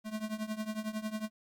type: tone with tremolo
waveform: square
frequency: 216.1 Hz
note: A3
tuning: 31 cents flat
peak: -32 dBFS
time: 0.04-1.3 s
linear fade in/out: 50 ms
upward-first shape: triangle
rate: 11 Hz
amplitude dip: 90%
effects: Opus 48 kbps